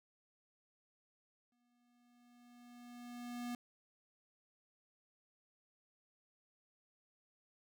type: tone with exponential growth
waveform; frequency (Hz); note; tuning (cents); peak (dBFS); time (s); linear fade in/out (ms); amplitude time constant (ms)
square; 242.1; B3; -34; -40; 1.52-3.55; 2; 440
effects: none